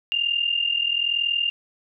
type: tone pair together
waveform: sine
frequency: 2794 / 2835 Hz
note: F7 / F7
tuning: 0 / +25 cents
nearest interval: unison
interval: 25 cents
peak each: -22 / -25 dBFS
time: 0.12-1.5 s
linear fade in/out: 0 ms
effects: none